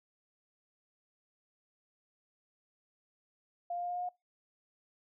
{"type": "tone with pitch steps", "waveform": "sine", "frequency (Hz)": [698.5, 702.5, 706.6, 710.7, 714.8, 719], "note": ["F5", "F5", "F5", "F5", "F5", "F#5"], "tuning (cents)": [0, 10, 20, 30, 40, -50], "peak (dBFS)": -34, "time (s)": [3.7, 4.09], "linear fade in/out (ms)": 5, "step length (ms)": 65, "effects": ["noise-tail reverb RT60 0.2 s tail -24 dB re dry"]}